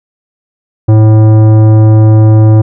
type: tone with tanh clipping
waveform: triangle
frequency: 108.9 Hz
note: A2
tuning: 17 cents flat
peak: -3 dBFS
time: 0.88-2.62 s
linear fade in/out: 10 ms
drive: 18 dB
effects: none